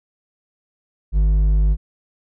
sine tone with hard clipping, 51 Hz, G#1, 31 cents flat, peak -14 dBFS, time 1.12-1.77 s, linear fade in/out 50 ms, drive 5 dB, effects none

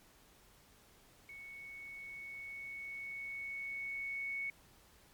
sine tone with level ramp, 2217 Hz, C#7, in tune, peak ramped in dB -48 to -36 dBFS, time 1.29-4.5 s, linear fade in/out 2 ms, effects pink hiss -64 dBFS RMS until 5.13 s + MP3 96 kbps

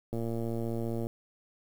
click train, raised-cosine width 2 ms, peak -22 dBFS, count 109, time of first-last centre 0.13-1.069 s, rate 115 Hz, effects 8-bit

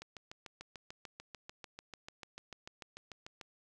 click train, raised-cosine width 0.2 ms, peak -29 dBFS, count 24, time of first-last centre 0.02-3.412 s, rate 6.78 Hz, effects none

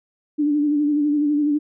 sine tone with vibrato, 294.6 Hz, D4, 6 cents sharp, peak -16 dBFS, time 0.38-1.59 s, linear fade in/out 20 ms, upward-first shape sine, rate 12 Hz, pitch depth 42 cents each way, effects none

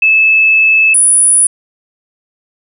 sine tone pair in turn, 2611 / 9810 Hz, E7 / D#9, -17 / -26 cents, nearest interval octave + major seventh, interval 2291 cents, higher second, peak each -5 dBFS, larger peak neither, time 0.02-0.94 / 0.94-1.47 s, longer first, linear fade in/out 5 ms, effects none

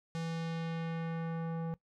square tone with low-pass filter sweep, 164.81 Hz, E3, in tune, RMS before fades -37 dBFS, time 0.15-1.74 s, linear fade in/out 0 ms, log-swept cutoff 6700 to 900 Hz, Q 0.98, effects noise-tail reverb RT60 0.1 s tail -19 dB re dry

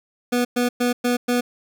25% pulse tone bursts, 244.5 Hz, B3, 17 cents flat, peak -14 dBFS, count 5, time 0.32-1.41 s, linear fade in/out 10 ms, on 130 ms, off 110 ms, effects none

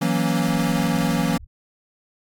square chord, F# dominant seventh, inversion third, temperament equal, 164.81 / 185 / 233.1 / 277.2 Hz, E3 / F#3 / A#3 / C#4, 0 / 0 / 0 / 0 cents, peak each -24 / -25 / -25 / -27 dBFS, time 0.01-1.38 s, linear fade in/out 10 ms
pink low-pass noise, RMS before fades -41 dBFS, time 0.46-1.47 s, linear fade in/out 20 ms, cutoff 100 Hz, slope 48 dB/octave
effects AAC 64 kbps

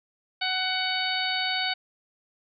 harmonic tone, 747 Hz, F#5, 16 cents sharp, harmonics 1 / 2 / 3 / 4 / 5 / 6, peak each -32 / -32 / -32 / -32 / -32 / -32 dBFS, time 0.41-1.74 s, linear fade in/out 10 ms, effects none

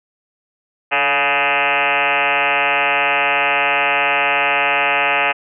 sine tone with frequency modulation, 1666 Hz, G#6, 5 cents sharp, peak -13 dBFS, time 0.91-5.33 s, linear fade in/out 20 ms, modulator 137 Hz, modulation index 8, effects none

